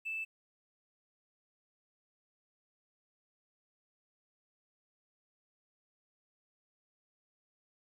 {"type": "tone", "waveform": "triangle", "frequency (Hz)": 2637, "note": "E7", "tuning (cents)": 0, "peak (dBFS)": -32, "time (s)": [0.05, 0.25], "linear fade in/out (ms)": 20, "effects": ["tanh soft clip ceiling -33 dBFS", "12-bit"]}